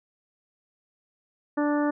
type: harmonic tone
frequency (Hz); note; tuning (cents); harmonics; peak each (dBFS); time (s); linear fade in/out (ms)
293.7; D4; 0; 1 / 2 / 3 / 4 / 5 / 6; -23 / -29 / -33 / -35 / -37 / -39; 1.57-1.91; 10
effects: none

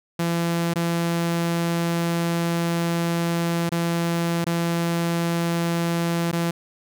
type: tone with dropouts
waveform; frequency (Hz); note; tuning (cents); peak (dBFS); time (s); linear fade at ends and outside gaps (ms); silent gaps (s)
sawtooth; 169.3; E3; +46; -17; 0.19-6.51; 5; 0.738-0.757 / 3.693-3.718 / 4.444-4.465 / 6.315-6.328
effects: none

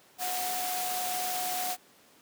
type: tone in noise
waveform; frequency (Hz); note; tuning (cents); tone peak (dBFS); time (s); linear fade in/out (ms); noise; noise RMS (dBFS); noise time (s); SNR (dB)
sine; 730; F#5; -24; -33; 0.18-1.77; 50; white; -34; 0.18-1.77; -2
effects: pink hiss -59 dBFS RMS until 2.21 s + high-pass 200 Hz 12 dB/octave

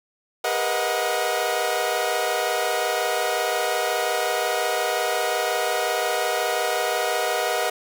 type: tone cluster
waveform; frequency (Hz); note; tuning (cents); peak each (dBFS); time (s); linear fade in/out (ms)
sawtooth; 401.6 / 474.4 / 500 / 628 / 730; G4 / A#4 / B4 / D#5 / F#5; +42 / +30 / +21 / +16 / -24; -28 / -24 / -29 / -23 / -22; 0.44-7.7; 5
effects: none

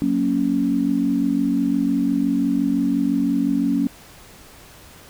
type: chord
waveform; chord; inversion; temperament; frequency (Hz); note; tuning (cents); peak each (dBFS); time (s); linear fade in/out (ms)
sine; F# major; none; equal with one note detuned; 185 / 233.1 / 278.9; F#3 / A#3 / C#4; 0 / 0 / +11; -25 / -22 / -19; 0.02-3.87; 0
effects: pink hiss -45 dBFS RMS until 5.09 s

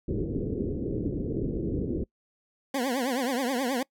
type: low-pass noise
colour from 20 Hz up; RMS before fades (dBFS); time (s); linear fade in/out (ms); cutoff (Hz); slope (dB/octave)
white; -30; 0.08-2.04; 5; 440; 48
type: tone with vibrato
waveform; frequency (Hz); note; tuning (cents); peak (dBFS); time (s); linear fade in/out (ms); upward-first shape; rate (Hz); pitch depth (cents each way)
20% pulse; 256.6; C4; -34; -21; 2.74-3.83; 5; triangle; 9.4; 190
effects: noise-tail reverb RT60 0.1 s tail -24 dB re dry

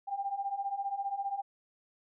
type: beating tone pair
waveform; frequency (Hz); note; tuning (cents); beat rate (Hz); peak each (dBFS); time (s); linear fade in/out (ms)
sine; 784 / 799; G5 / G5; 0 / +33; 15; -37 / -34; 0.07-1.42; 20
effects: none

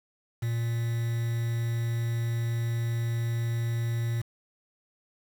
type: tone with quantisation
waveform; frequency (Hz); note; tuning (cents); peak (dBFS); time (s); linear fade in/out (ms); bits
triangle; 116.54; A#2; 0; -24; 0.42-4.22; 10; 7
effects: none

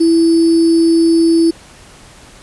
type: tone with sample-and-hold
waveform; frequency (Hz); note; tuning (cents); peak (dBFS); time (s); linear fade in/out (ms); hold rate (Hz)
sine; 330.3; E4; +4; -7; 0-1.51; 10; 4900
effects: pink hiss -40 dBFS RMS until 2.42 s + resampled to 24000 Hz

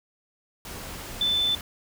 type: tone in noise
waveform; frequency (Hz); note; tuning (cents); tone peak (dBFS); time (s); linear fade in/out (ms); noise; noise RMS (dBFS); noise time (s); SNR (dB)
sine; 3520; A7; 0; -21; 1.21-1.55; 2; pink; -38; 0.65-1.61; +14
effects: none

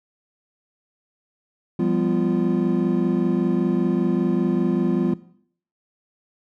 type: tone cluster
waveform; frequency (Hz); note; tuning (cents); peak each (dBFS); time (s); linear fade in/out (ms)
triangle; 174.2 / 199.3 / 249.3 / 345.6; F3 / G3 / B3 / F4; -4 / +29 / +16 / -18; -22; 1.79-5.14; 5
effects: noise-tail reverb RT60 0.6 s tail -17 dB re dry

